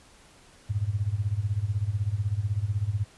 sine tone with tremolo, 102.8 Hz, G#2, 17 cents flat, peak -21 dBFS, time 0.69-3.05 s, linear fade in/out 20 ms, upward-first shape sine, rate 16 Hz, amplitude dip 85%, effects pink hiss -55 dBFS RMS until 3.17 s + resampled to 24000 Hz

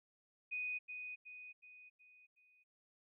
sine tone with echo, 2489 Hz, D#7, in tune, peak -38 dBFS, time 0.51-0.79 s, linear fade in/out 20 ms, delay 370 ms, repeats 5, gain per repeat -6 dB, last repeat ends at 2.64 s, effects none

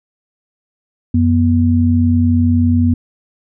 sine tone pair together, 90.9 / 242.7 Hz, F#2 / B3, -30 / -30 cents, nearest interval octave + perfect fourth, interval 1700 cents, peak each -12 dBFS, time 1.14-2.94 s, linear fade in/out 5 ms, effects none

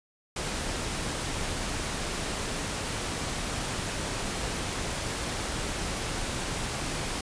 pink noise, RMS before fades -32 dBFS, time 0.36-7.21 s, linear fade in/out 5 ms, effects resampled to 22050 Hz

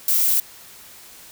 violet noise, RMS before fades -18 dBFS, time 0.08-0.4 s, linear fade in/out 2 ms, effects white hiss -44 dBFS RMS until 1.31 s

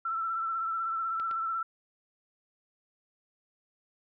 sine tone with vibrato, 1335 Hz, E6, 22 cents sharp, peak -29 dBFS, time 0.05-1.63 s, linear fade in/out 5 ms, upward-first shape triangle, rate 16 Hz, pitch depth 44 cents each way
clicks, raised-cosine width 0.3 ms, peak -29 dBFS, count 2, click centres 1.199 / 1.312 s
effects none

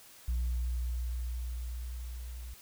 sine tone with level ramp, 60.5 Hz, B1, 35 cents flat, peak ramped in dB -26 to -40 dBFS, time 0.28-2.54 s, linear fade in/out 5 ms, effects tanh soft clip ceiling -27 dBFS + white hiss -55 dBFS RMS until 2.61 s

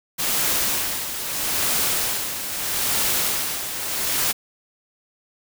white noise with tremolo, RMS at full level -21 dBFS, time 0.18-4.33 s, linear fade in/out 20 ms, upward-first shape sine, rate 0.78 Hz, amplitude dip 60%, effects none

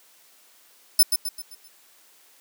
10% pulse tone with echo, 5270 Hz, E8, 1 cent flat, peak -6 dBFS, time 0.99-1.03 s, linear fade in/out 5 ms, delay 130 ms, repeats 5, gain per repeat -7 dB, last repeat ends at 1.68 s, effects white hiss -56 dBFS RMS until 2.4 s + high-pass 300 Hz 12 dB/octave

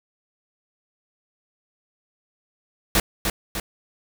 pink noise with echo, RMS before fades -18 dBFS, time 2.95-3 s, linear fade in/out 2 ms, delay 300 ms, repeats 2, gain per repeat -5 dB, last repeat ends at 3.6 s, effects none

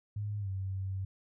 sine tone with pitch glide, 103.83 to 95.76 Hz, G#2 to G2, 0 to -40 cents, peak -33 dBFS, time 0.16-1.05 s, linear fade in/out 5 ms, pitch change -140 cents, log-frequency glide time 0.39-0.49 s, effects none

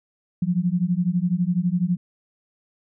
sine beating tone pair, 171.4 / 183.4 Hz, F3 / F#3, -32 / -15 cents, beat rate 12 Hz, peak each -22 dBFS, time 0.42-1.97 s, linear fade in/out 5 ms, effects none

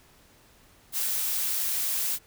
blue noise, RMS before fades -28 dBFS, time 0.92-2.19 s, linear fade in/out 50 ms, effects pink hiss -58 dBFS RMS until 2.26 s

